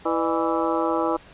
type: harmonic tone with a mistuned harmonic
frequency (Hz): 164.81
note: E3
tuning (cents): 0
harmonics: 2 / 3 / 4 / 5 / 6 / 7 / 8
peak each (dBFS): -25 / -27 / -28 / -29 / -30 / -30 / -31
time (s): 0.05-1.17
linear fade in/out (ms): 10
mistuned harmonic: 4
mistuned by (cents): -140
effects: pink hiss -48 dBFS RMS until 1.33 s + resampled to 8000 Hz